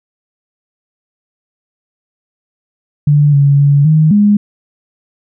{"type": "tone with pitch steps", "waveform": "sine", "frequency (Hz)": [146.5, 141.2, 142.5, 155.9, 206.3], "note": ["D3", "C#3", "C#3", "D#3", "G#3"], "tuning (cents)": [-4, 32, 48, 4, -11], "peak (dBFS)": -5, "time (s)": [3.07, 4.37], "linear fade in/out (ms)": 5, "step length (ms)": 260, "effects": []}